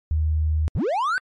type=tone; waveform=sine; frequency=77.78 Hz; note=D#2; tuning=in tune; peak=-18 dBFS; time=0.11-0.68 s; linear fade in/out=0 ms
type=linear sweep; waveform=triangle; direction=up; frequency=43.65 to 1568 Hz; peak=-18 dBFS; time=0.75-1.18 s; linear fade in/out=0 ms
effects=MP3 48 kbps